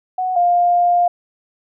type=tone pair in turn; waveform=sine; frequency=740 / 703.4 Hz; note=F#5 / F5; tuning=0 / +12 cents; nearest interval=minor second; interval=88 cents; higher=first; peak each=-17 / -11 dBFS; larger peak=second; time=0.18-0.36 / 0.36-1.08 s; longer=second; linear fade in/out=5 ms; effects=none